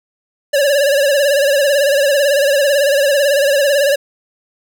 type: tone with vibrato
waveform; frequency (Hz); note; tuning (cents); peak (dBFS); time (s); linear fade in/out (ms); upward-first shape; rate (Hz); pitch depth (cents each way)
square; 565; C#5; +33; -11; 0.53-3.96; 10; sine; 18; 79
effects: none